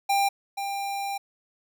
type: tone pair in turn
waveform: square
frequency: 795 / 795 Hz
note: G5 / G5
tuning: +24 / +24 cents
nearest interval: unison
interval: 0 cents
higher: neither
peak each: -21 / -29 dBFS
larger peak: first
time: 0.09-0.29 / 0.57-1.18 s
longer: second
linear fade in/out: 10 ms
effects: none